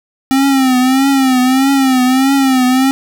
square tone with vibrato, 263.5 Hz, C4, 12 cents sharp, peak -9 dBFS, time 0.31-2.91 s, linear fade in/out 0 ms, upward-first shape triangle, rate 1.6 Hz, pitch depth 92 cents each way, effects none

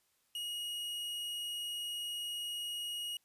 45% pulse tone, 2885 Hz, F#7, 44 cents flat, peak -37 dBFS, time 0.35-3.17 s, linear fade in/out 2 ms, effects white hiss -75 dBFS RMS until 3.24 s + resampled to 32000 Hz

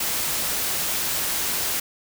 white noise, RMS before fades -25 dBFS, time 0-1.8 s, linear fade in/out 5 ms, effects none

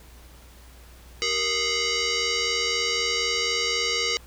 sine tone with frequency modulation, 1318.5 Hz, E6, in tune, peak -22 dBFS, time 1.22-4.17 s, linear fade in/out 0 ms, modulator 851 Hz, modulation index 5.7, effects added 60 Hz sine -47 dBFS peak until 4.26 s + pink hiss -52 dBFS RMS until 4.26 s

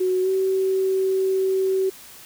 sine tone with pitch glide, 369.8 to 380.9 Hz, F#4 to G4, -1 to -50 cents, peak -18 dBFS, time 0-1.9 s, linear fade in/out 10 ms, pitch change +51 cents, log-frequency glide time 0.22-0.29 s, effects white hiss -44 dBFS RMS until 2.25 s

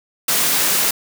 white high-pass noise, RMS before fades -17 dBFS, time 0.28-0.91 s, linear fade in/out 5 ms, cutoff 120 Hz, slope 96 dB/octave, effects none

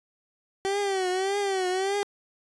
30% pulse tone with vibrato, 384.7 Hz, G4, 33 cents flat, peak -22 dBFS, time 0.65-2.03 s, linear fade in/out 0 ms, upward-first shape triangle, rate 1.7 Hz, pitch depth 110 cents each way, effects resampled to 22050 Hz

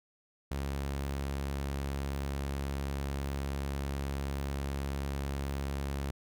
sawtooth tone, 69.3 Hz, C#2, in tune, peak -29 dBFS, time 0.51-6.11 s, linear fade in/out 5 ms, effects none

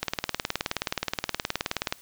click train, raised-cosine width 0.2 ms, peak -8 dBFS, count 37, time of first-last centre 0.03-1.925 s, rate 19 Hz, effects white hiss -53 dBFS RMS until 2.01 s

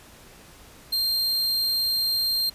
45% pulse tone, 4186 Hz, C8, in tune, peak -21 dBFS, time 0.92-2.5 s, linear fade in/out 10 ms, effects pink hiss -49 dBFS RMS until 2.54 s + resampled to 32000 Hz

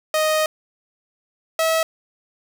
sawtooth tone pair in turn, 622.3 / 646.7 Hz, D#5 / E5, 0 / -33 cents, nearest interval minor second, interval 67 cents, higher second, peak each -13 dBFS, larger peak neither, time 0.14-0.46 / 1.59-1.83 s, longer first, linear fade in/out 2 ms, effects none

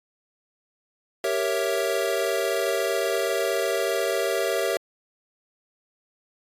square chord, G diminished seventh, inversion none, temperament equal, 392 / 466.2 / 554.4 / 659.3 Hz, G4 / Bb4 / Db5 / Fb5, 0 / 0 / 0 / 0 cents, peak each -29 dBFS, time 1.24-4.77 s, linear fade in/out 2 ms, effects AAC 48 kbps

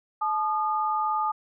sine tone pair together, 863 / 1220.5 Hz, A5 / D#6, -34 / -34 cents, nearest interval tritone, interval 600 cents, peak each -26 dBFS, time 0.21-1.32 s, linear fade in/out 10 ms, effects none

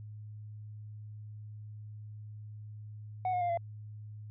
sine tone with pitch steps, 740 / 720.2 / 700.9 / 682.1 Hz, F#5 / F#5 / F5 / F5, 0 / -47 / +6 / -41 cents, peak -26 dBFS, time 3.25-3.574 s, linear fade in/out 2 ms, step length 81 ms, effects tanh soft clip ceiling -28 dBFS + added 106 Hz sine -43 dBFS peak until 4.3 s

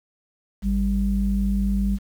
sine tone pair together, 52.26 / 197.3 Hz, G#1 / G3, +12 / +11 cents, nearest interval octave + major seventh, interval 2299 cents, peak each -21 dBFS, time 0.62-1.99 s, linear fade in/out 50 ms, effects tanh soft clip ceiling -11 dBFS + 8-bit

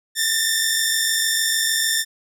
10% pulse tone pair together, 1771 / 1817.6 Hz, A6 / A#6, +11 / -44 cents, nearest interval unison, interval 45 cents, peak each -12 dBFS, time 0.15-2.05 s, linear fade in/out 50 ms, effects none

